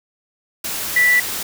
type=tone in noise; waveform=sine; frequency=1968 Hz; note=B6; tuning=7 cents flat; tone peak=-11 dBFS; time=0.96-1.2 s; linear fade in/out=5 ms; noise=white; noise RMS=-25 dBFS; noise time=0.64-1.43 s; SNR=+11 dB; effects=none